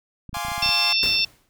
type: clicks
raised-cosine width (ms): 5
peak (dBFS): -25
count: 10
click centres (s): 0.293 / 0.331 / 0.369 / 0.45 / 0.484 / 0.518 / 0.58 / 0.628 / 0.661 / 0.691
type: chord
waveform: sawtooth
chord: D half-diminished seventh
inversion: first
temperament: equal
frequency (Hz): 698.5 / 830.6 / 1046.5 / 1174.7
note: F5 / Ab5 / C6 / D6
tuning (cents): 0 / 0 / 0 / 0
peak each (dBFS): -29 / -27 / -28 / -30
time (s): 0.34-0.93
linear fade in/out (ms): 5
type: harmonic tone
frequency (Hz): 894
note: A5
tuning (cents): +27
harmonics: 3 / 4 / 5 / 6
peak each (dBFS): -23 / -25 / -30 / -21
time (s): 0.62-1.25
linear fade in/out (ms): 5
type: noise with exponential decay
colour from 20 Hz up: pink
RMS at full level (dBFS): -29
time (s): 1.03-1.49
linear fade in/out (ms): 0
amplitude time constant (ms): 100
effects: none